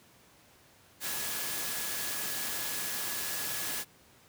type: tone in noise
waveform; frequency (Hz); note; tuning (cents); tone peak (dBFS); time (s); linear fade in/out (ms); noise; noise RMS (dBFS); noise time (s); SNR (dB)
sine; 1689; G#6; +29; -45; 1-3.85; 50; white; -35; 1-3.85; -13
effects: pink hiss -60 dBFS RMS until 4.28 s + high-pass 80 Hz 12 dB/octave